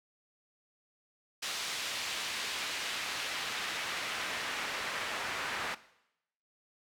pink noise with band-pass filter sweep, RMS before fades -37 dBFS, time 1.42-5.75 s, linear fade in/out 10 ms, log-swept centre 3800 to 1600 Hz, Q 0.84, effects noise-tail reverb RT60 0.8 s tail -17 dB re dry

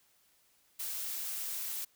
blue noise, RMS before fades -38 dBFS, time 0.79-1.85 s, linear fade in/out 10 ms, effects white hiss -69 dBFS RMS until 1.95 s

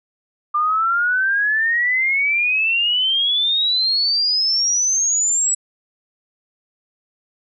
sine exponential sweep, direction up, 1190 to 7880 Hz, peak -15 dBFS, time 0.54-5.55 s, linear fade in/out 10 ms, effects none

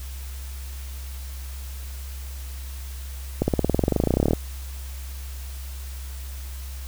accelerating click train, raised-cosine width 2 ms, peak -6 dBFS, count 24, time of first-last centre 3.42-4.333 s, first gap 60 ms, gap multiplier 0.96, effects added 66 Hz sine -32 dBFS peak until 6.87 s + white hiss -44 dBFS RMS until 6.87 s

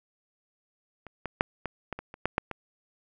clicks, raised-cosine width 0.5 ms, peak -28 / -18 / -6 / -17 / -18 / -22 / -27 / -10 / -9 / -19 dBFS, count 10, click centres 1.067 / 1.257 / 1.409 / 1.657 / 1.927 / 1.99 / 2.141 / 2.256 / 2.381 / 2.513 s, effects none

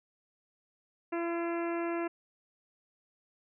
harmonic tone with a mistuned harmonic, 338.9 Hz, E4, 48 cents sharp, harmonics 1 / 2 / 3 / 4 / 5 / 6 / 7 / 8, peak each -32 / -38 / -42 / -44 / -46 / -48 / -49 / -50 dBFS, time 1.12-2.08 s, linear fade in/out 10 ms, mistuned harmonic 6, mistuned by +30 cents, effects none

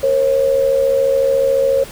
sine tone pair together, 468 / 542 Hz, A#4 / C#5, +7 / -39 cents, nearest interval minor third, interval 254 cents, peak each -19 / -12 dBFS, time 0.03-1.84 s, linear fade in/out 5 ms, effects pink hiss -35 dBFS RMS until 1.91 s

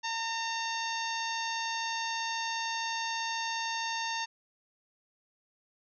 harmonic tone, 911 Hz, A#5, 40 cents flat, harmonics 1 / 2 / 3 / 4 / 5 / 6 / 7, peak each -35 / -38 / -40 / -41 / -42 / -43 / -43 dBFS, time 0.03-4.26 s, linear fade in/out 20 ms, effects none

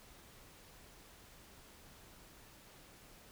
silence, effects pink hiss -59 dBFS RMS until 3.31 s

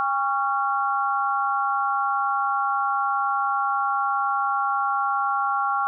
sine tone cluster, 807 / 1114 / 1375 Hz, G#5 / C#6 / F6, -50 / +8 / -27 cents, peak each -25 dBFS, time 0-5.87 s, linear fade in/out 0 ms, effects none

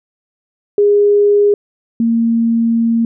sine tone pair in turn, 410 / 230.1 Hz, G#4 / A#3, -22 / -22 cents, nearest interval minor seventh, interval 1000 cents, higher first, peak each -7 / -10 dBFS, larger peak first, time 0.78-1.54 / 2-3.05 s, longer second, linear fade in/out 2 ms, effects none

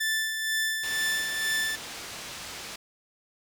sawtooth tone with tremolo, 1761 Hz, A6, 1 cent sharp, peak -21 dBFS, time 0-1.76 s, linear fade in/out 10 ms, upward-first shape sine, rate 2.1 Hz, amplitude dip 45%
white low-pass noise, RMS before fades -40 dBFS, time 0.83-2.76 s, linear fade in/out 5 ms, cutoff 6000 Hz, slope 12 dB/octave
effects none

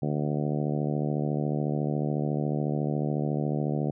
harmonic tone, 74 Hz, D2, 14 cents sharp, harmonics 2 / 3 / 4 / 5 / 6 / 7 / 8 / 9 / 10, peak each -28 / -32 / -34 / -36 / -38 / -39 / -40 / -41 / -42 dBFS, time 0.02-3.91 s, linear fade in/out 5 ms, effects none

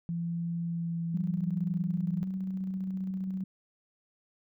sine tone with pitch glide, 169.5 to 167.46 Hz, E3 to E3, +49 to +28 cents, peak -30 dBFS, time 0.09-2.23 s, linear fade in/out 0 ms, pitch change -21 cents, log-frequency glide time 0.62-1.06 s
sine tone with tremolo, 188.9 Hz, F#3, 36 cents sharp, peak -30 dBFS, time 1.14-3.44 s, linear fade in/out 5 ms, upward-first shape square, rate 15 Hz, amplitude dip 25%
effects none

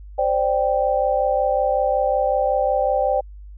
sine chord, C suspended second, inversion none, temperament just, 523.3 / 588.7 / 784.9 Hz, C5 / D5 / G5, 0 / +4 / +2 cents, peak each -21 dBFS, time 0.18-3.21 s, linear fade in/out 10 ms, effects added 50 Hz sine -36 dBFS peak until 3.57 s

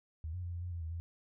sine tone with pitch steps, 79.2 / 90 / 87.2 / 86.4 / 89 / 85.3 / 80.7 / 84.6 Hz, D#2 / F#2 / F2 / F2 / F2 / F2 / E2 / E2, +31 / -47 / -2 / -18 / +33 / -40 / -36 / +45 cents, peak -37 dBFS, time 0.24-1 s, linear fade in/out 0 ms, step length 95 ms, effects none

